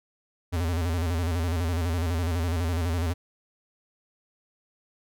square tone with vibrato, 84.8 Hz, E2, 50 cents sharp, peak -25 dBFS, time 0.52-3.14 s, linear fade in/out 20 ms, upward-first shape square, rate 12 Hz, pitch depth 82 cents each way, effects none

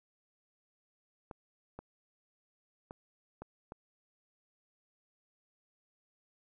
clicks, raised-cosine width 1 ms, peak -30 dBFS, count 5, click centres 1.312 / 1.79 / 2.909 / 3.42 / 3.721 s, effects none

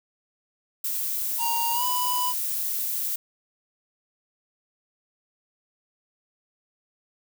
violet noise, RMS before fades -28 dBFS, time 0.84-3.16 s, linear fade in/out 5 ms
square tone with pitch glide, 934 to 989.5 Hz, A#5 to B5, +3 to +3 cents, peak -26 dBFS, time 1.38-2.34 s, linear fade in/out 50 ms, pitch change +100 cents, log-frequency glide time 1.72-1.84 s
effects none

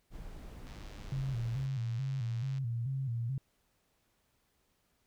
brown noise, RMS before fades -46 dBFS, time 0.1-1.69 s, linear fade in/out 50 ms
click train, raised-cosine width 0.2 ms, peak -37 dBFS, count 196, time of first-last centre 0.67-2.582 s, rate 102 Hz
sine tone with vibrato, 125.3 Hz, B2, 25 cents sharp, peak -32 dBFS, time 1.12-3.38 s, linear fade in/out 2 ms, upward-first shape square, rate 2.3 Hz, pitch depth 120 cents each way
effects pink hiss -75 dBFS RMS until 5.06 s

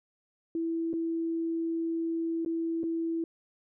sine tone with dropouts, 330 Hz, E4, 2 cents sharp, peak -28 dBFS, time 0.55-3.24 s, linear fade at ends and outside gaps 2 ms, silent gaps 0.931-0.937 / 2.449-2.46 / 2.833-2.838 s, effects none

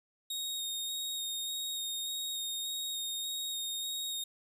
sawtooth tone with vibrato, 3729 Hz, A#7, in tune, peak -32 dBFS, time 0.3-4.24 s, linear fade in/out 5 ms, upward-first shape square, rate 1.7 Hz, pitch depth 12 cents each way, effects none

